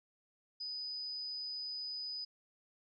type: tone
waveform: sine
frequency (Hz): 4984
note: D#8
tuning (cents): +2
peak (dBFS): -39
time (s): 0.6-2.25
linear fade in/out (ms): 10
effects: none